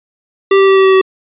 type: tone with pitch steps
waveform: square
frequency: 391.3 / 389 / 386.8 / 384.6 / 382.4 / 380.2 Hz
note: G4 / G4 / G4 / G4 / G4 / F#4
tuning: -3 / -13 / -23 / -33 / -43 / +47 cents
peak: -6 dBFS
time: 0.51-1.014 s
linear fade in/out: 5 ms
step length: 84 ms
effects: resampled to 8000 Hz